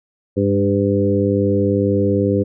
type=harmonic tone with a mistuned harmonic; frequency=100 Hz; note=G2; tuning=35 cents sharp; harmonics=1 / 2 / 3 / 4 / 5; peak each=-20 / -20 / -20 / -20 / -20 dBFS; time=0.36-2.44 s; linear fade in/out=20 ms; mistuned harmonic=2; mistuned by=+18 cents; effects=none

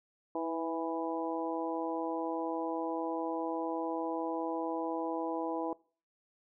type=harmonic tone with a mistuned harmonic; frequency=164.9 Hz; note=E3; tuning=1 cent sharp; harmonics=2 / 3 / 4 / 5 / 6; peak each=-36 / -38 / -39 / -40 / -41 dBFS; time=0.35-5.73 s; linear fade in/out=2 ms; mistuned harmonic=2; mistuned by=-22 cents; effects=noise-tail reverb RT60 0.4 s tail -23 dB re dry

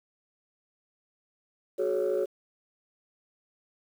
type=chord; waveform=sine; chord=F# suspended second; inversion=none; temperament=equal with one note detuned; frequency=370 / 423.3 / 554.4 Hz; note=F#4 / G#4 / C#5; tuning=0 / +33 / 0 cents; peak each=-28 dBFS; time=1.78-2.26 s; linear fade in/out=20 ms; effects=tanh soft clip ceiling -20 dBFS + 9-bit

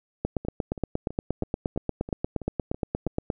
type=two click trains; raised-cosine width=2 ms; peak=-12 / -23 dBFS; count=27 / 9; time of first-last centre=0.25-3.302 / 0.45-3.073 s; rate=8.52 / 3.05 Hz; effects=none

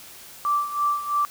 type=tone with tremolo; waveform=sine; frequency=1169 Hz; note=D6; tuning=8 cents flat; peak=-18 dBFS; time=0.45-1.25 s; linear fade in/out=0 ms; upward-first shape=sine; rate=3 Hz; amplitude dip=75%; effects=white hiss -44 dBFS RMS until 1.3 s

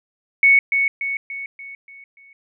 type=tone with echo; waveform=sine; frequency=2217 Hz; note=C#7; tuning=in tune; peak=-9 dBFS; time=0.43-0.59 s; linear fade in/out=2 ms; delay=290 ms; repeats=6; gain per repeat=-6 dB; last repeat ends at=2.33 s; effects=none

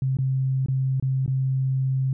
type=tone with dropouts; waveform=sine; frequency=132.4 Hz; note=C3; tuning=21 cents sharp; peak=-20 dBFS; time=0.02-2.13 s; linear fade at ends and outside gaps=2 ms; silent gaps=0.17-0.187 / 0.661-0.684 / 0.999-1.025 / 1.262-1.278 s; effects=none

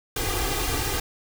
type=noise with comb filter; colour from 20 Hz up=pink; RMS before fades=-26 dBFS; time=0.16-1 s; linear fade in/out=5 ms; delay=2.5 ms; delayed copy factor=+1; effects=none

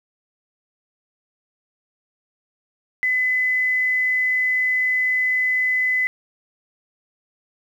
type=tone; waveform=sine; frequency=2014 Hz; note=B6; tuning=33 cents sharp; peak=-17 dBFS; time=3.03-6.07 s; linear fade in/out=0 ms; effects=8-bit

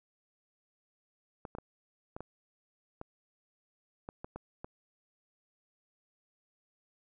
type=clicks; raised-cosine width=1 ms; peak=-27 dBFS; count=10; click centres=1.452 / 1.551 / 1.585 / 2.165 / 2.206 / 3.014 / 4.089 / 4.245 / 4.36 / 4.645 s; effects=none

